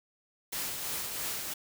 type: noise with tremolo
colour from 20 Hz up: white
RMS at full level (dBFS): -34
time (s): 0.52-1.54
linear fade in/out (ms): 10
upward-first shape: triangle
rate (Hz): 3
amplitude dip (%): 40
effects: none